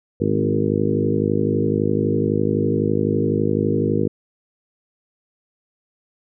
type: harmonic tone with a mistuned harmonic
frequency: 51.91 Hz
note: G#1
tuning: in tune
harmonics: 2 / 3 / 4 / 5 / 6 / 7 / 8 / 9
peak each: -25 / -25 / -25 / -25 / -25 / -25 / -25 / -25 dBFS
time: 0.2-4.08 s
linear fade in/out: 10 ms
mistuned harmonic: 4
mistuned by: +15 cents
effects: none